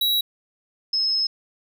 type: tone pair in turn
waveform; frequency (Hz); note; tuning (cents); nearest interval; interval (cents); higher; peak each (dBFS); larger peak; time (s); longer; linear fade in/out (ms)
square / sine; 3879 / 5178; B7 / E8; -32 / -32; perfect fourth; 500; second; -19; neither; 0.01-0.21 / 0.93-1.27; second; 5
effects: none